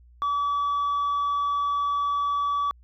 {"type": "tone with tanh clipping", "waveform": "sine", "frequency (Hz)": 1146, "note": "D6", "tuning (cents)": -43, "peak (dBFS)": -23, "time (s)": [0.22, 2.71], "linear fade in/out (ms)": 0, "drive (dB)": 2, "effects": ["added 60 Hz sine -50 dBFS peak until 2.83 s"]}